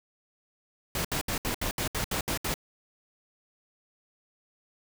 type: noise bursts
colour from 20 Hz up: pink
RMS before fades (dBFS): -30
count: 10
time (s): 0.95-2.541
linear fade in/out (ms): 2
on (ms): 97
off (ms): 69
effects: none